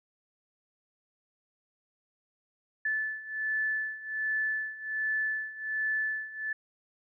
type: beating tone pair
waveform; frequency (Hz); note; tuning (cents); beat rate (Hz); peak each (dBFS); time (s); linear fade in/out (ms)
sine; 1742 / 1743.3; A6 / A6; -18 / -17; 1.3; -34 / -31; 2.85-6.53; 5
effects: none